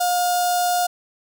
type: tone with notch filter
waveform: sawtooth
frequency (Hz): 713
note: F5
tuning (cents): +36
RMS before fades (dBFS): -20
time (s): 0-0.87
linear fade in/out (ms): 10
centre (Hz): 2100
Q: 0.53
effects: none